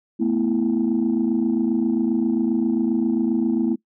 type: chord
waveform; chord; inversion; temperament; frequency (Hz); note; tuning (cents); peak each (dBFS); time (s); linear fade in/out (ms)
sine; A suspended second; none; just; 220 / 247.5 / 330; A3 / B3 / E4; 0 / +4 / +2; -21; 0.19-3.76; 20
effects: noise-tail reverb RT60 0.1 s tail -20 dB re dry + tanh soft clip ceiling -12 dBFS